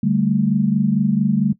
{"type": "chord", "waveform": "sine", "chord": "D suspended fourth", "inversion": "none", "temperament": "just", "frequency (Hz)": [146.83, 195.78, 220.2], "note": ["D3", "G3", "A3"], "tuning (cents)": [0, -2, 2], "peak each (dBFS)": [-21, -18, -18], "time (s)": [0.03, 1.53], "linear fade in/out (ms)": 5, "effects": ["noise-tail reverb RT60 0.1 s tail -18 dB re dry"]}